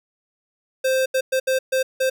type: tone bursts at uneven times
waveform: square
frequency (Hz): 523.3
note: C5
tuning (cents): 0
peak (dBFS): -18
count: 6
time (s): 0.84-1.06 / 1.14-1.21 / 1.32-1.4 / 1.47-1.59 / 1.72-1.83 / 2-2.1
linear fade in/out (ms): 10
effects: none